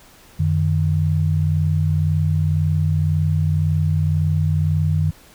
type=tone pair together; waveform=sine; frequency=91.5 / 153.4 Hz; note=F#2 / D#3; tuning=-19 / -24 cents; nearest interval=major sixth; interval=895 cents; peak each=-18 dBFS; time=0.39-5.11 s; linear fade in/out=10 ms; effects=pink hiss -48 dBFS RMS until 5.34 s